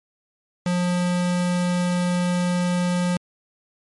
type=tone; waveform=square; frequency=177.9 Hz; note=F3; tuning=32 cents sharp; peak=-20 dBFS; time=0.66-3.17 s; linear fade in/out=2 ms; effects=MP3 48 kbps